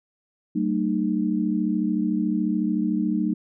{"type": "tone cluster", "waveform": "sine", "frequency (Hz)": [192.4, 226.2, 305], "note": ["G3", "A3", "D#4"], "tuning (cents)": [-32, 48, -34], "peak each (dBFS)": -25, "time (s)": [0.55, 3.34], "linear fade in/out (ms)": 10, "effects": []}